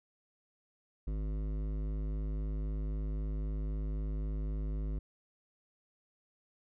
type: tone with hard clipping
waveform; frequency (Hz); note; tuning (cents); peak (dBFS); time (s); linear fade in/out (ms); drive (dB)
sine; 51.91; G#1; 0; -35; 1.07-4.99; 5; 14
effects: none